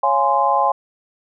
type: chord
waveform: sine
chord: Db major seventh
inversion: none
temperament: just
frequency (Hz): 554.4 / 693 / 831.5 / 1039.4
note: Db5 / F5 / Ab5 / C6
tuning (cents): 0 / -14 / +2 / -12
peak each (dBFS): -22 / -22 / -17 / -18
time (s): 0.03-0.72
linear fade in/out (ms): 5
effects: none